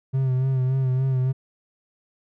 triangle tone with vibrato, 130.81 Hz, C3, in tune, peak -17 dBFS, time 0.13-1.33 s, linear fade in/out 20 ms, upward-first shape sine, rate 3.5 Hz, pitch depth 41 cents each way, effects none

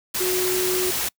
sine tone in noise, 367.2 Hz, F#4, 13 cents flat, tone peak -22 dBFS, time 0.2-0.91 s, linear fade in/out 10 ms, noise white, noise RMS -25 dBFS, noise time 0.14-1.09 s, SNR 0 dB, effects noise-tail reverb RT60 0.1 s tail -26 dB re dry

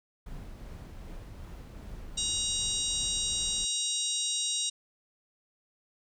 brown noise with tremolo, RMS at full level -42 dBFS, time 0.26-3.65 s, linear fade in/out 5 ms, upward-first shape triangle, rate 2.6 Hz, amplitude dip 25%
harmonic tone, 950 Hz, A#5, 33 cents sharp, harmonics 3 / 4 / 5 / 6 / 7 / 8 / 9, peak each -39 / -32 / -44 / -35 / -40 / -37 / -37 dBFS, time 2.17-4.7 s, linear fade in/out 10 ms
effects none

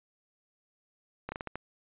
slowing click train, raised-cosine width 0.5 ms, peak -21 dBFS, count 6, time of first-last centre 1.29-1.556 s, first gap 30 ms, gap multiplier 1.29, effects resampled to 8000 Hz

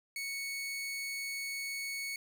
sawtooth tone, 2217 Hz, C#7, in tune, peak -33 dBFS, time 0.16-2.16 s, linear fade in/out 2 ms, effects none

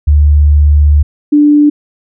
sine tone pair in turn, 73.7 / 294.8 Hz, D2 / D4, +7 / +7 cents, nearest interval 2 octaves, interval 2400 cents, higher second, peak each -3 dBFS, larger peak neither, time 0.07-1.03 / 1.32-1.7 s, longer first, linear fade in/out 10 ms, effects none

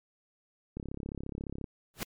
click train, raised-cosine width 3 ms, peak -25 dBFS, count 31, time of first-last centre 0.77-1.642 s, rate 34.4 Hz
pink noise with exponential growth, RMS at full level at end -31 dBFS, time 1.94-2.03 s, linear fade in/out 0 ms, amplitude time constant 19 ms
effects MP3 96 kbps

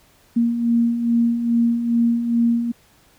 sine beating tone pair, 232.2 / 234.6 Hz, A#3 / A#3, -7 / +11 cents, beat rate 2.4 Hz, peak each -24 / -16 dBFS, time 0.36-2.72 s, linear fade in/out 10 ms, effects pink hiss -55 dBFS RMS until 3.18 s

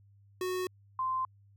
square / sine tone pair in turn, 367.6 / 1039.7 Hz, F#4 / C6, -11 / -11 cents, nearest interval octave + tritone, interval 1800 cents, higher second, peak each -32 / -29 dBFS, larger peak second, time 0.41-0.67 / 0.99-1.25 s, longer neither, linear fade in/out 2 ms, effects added 100 Hz sine -58 dBFS peak until 1.56 s

